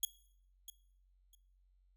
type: tone with echo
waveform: 10% pulse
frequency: 3322 Hz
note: G#7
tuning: in tune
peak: -22 dBFS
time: 0.03-0.05 s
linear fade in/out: 2 ms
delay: 650 ms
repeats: 2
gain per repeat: -15 dB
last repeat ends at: 1.35 s
effects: noise-tail reverb RT60 0.6 s tail -18 dB re dry + added 46 Hz sine -67 dBFS peak until 1.96 s